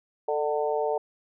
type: harmonic tone with a mistuned harmonic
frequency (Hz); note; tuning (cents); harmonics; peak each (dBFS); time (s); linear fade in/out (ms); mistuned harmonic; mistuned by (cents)
149.7; D3; +33; 3 / 4 / 5 / 6; -27 / -29 / -31 / -33; 0.28-0.98; 5; 3; -25
effects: none